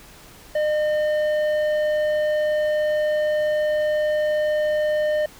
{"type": "tone with tanh clipping", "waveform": "sine", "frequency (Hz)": 607, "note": "D#5", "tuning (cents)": -43, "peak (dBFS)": -20, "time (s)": [0.55, 5.26], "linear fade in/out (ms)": 5, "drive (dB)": 9, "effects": ["pink hiss -46 dBFS RMS until 5.39 s"]}